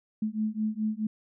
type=beating tone pair; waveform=sine; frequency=213.6 / 218.3 Hz; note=G#3 / A3; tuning=+49 / -13 cents; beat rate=4.7 Hz; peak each=-30 dBFS; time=0.22-1.07 s; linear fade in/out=5 ms; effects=none